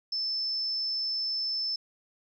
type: tone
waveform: sine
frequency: 5274 Hz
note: E8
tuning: in tune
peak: -28 dBFS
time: 0.12-1.76 s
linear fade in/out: 5 ms
effects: 11-bit